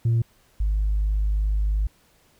sine tone pair in turn, 115.6 / 51.49 Hz, A#2 / G#1, -14 / -14 cents, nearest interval octave + major second, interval 1400 cents, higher first, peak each -15 / -18 dBFS, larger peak first, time 0.05-0.22 / 0.6-1.87 s, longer second, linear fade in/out 5 ms, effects tanh soft clip ceiling -16 dBFS + pink hiss -60 dBFS RMS until 2.39 s

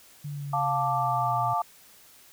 sine exponential sweep, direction down, 146.83 to 120.6 Hz, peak -32 dBFS, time 0.24-1.54 s, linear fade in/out 10 ms
sine chord, D minor, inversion first, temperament just, 704.8 / 881 / 1174.7 Hz, F5 / A5 / D6, +16 / +2 / 0 cents, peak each -28 dBFS, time 0.53-1.62 s, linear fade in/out 5 ms
effects white hiss -54 dBFS RMS until 2.32 s

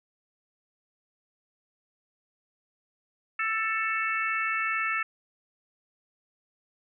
harmonic tone, 442.2 Hz, A4, 9 cents sharp, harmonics 3 / 4 / 5 / 6, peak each -30 / -31 / -32 / -33 dBFS, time 3.39-5.03 s, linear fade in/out 5 ms, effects none

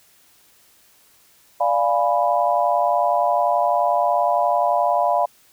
sine chord, D diminished seventh, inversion none, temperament equal, 587.3 / 698.5 / 830.6 / 987.8 Hz, D5 / F5 / Ab5 / Cb6, 0 / 0 / 0 / 0 cents, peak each -22 / -19 / -24 / -22 dBFS, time 1.6-5.26 s, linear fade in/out 10 ms, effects white hiss -55 dBFS RMS until 5.52 s

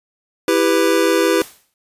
square chord, E minor, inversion none, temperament just, 329.6 / 395.6 / 494.4 Hz, E4 / G4 / B4, 0 / +16 / +2 cents, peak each -18 dBFS, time 0.48-1.42 s, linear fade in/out 2 ms
white noise with exponential decay, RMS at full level -31 dBFS, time 1.41-1.74 s, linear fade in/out 1 ms, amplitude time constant 70 ms
effects resampled to 32000 Hz

